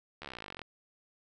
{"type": "slowing click train", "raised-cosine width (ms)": 0.3, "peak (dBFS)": -26, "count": 23, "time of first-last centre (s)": [0.22, 0.617], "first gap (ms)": 13, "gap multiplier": 1.03, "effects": []}